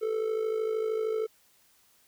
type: tone with amplitude modulation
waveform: triangle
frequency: 440 Hz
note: A4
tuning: in tune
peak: -22 dBFS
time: 0.01-1.27 s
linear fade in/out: 20 ms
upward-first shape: sine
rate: 53.1 Hz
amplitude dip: 65%
effects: white hiss -64 dBFS RMS until 2.07 s